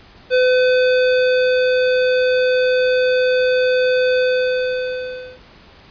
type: tone with ADSR envelope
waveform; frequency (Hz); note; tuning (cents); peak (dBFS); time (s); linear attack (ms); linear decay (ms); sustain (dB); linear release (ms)
square; 506; B4; +42; -12; 0.3-5.4; 40; 1300; -2; 1200
effects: pink hiss -45 dBFS RMS until 5.9 s + resampled to 11025 Hz